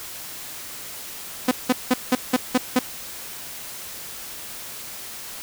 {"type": "tone bursts", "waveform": "sawtooth", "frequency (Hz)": 252.4, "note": "B3", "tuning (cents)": 38, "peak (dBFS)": -11, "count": 7, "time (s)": [1.48, 2.791], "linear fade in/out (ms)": 5, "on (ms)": 33, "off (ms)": 180, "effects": ["white hiss -36 dBFS RMS until 5.42 s"]}